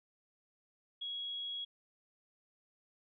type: tone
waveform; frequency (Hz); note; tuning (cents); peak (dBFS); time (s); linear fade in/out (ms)
sine; 3322; G#7; 0; -38; 1.01-1.65; 10
effects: none